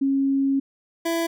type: tone pair in turn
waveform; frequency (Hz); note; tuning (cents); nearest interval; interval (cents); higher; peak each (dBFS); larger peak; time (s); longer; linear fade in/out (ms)
sine / 25% pulse; 273.1 / 333.3; C#4 / E4; -26 / +19; minor third; 345; second; -18; neither; 0.01-0.6 / 1.05-1.27; first; 10
effects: none